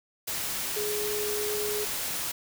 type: tone in noise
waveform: sine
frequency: 418.9 Hz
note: G#4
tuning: 15 cents sharp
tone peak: -30 dBFS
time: 0.76-1.85 s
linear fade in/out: 10 ms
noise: white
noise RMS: -32 dBFS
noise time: 0.27-2.32 s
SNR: -1 dB
effects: none